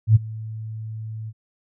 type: tone with ADSR envelope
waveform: sine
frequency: 110 Hz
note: A2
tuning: in tune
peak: -7 dBFS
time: 0.07-1.33 s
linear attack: 84 ms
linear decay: 20 ms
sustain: -22 dB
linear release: 46 ms
effects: none